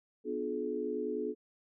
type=chord; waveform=sine; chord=B diminished seventh; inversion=none; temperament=just; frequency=246.9 / 296.3 / 355.6 / 426.7 Hz; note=B3 / D4 / F4 / Ab4; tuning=0 / +15 / +31 / +47 cents; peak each=-40 / -40 / -40 / -35 dBFS; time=0.24-1.35 s; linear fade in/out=50 ms; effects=none